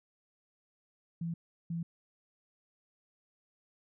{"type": "tone bursts at uneven times", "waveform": "sine", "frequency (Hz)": 167.7, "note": "E3", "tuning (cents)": 30, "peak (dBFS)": -33, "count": 2, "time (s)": [[1.21, 1.34], [1.7, 1.83]], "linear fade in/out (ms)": 5, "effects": []}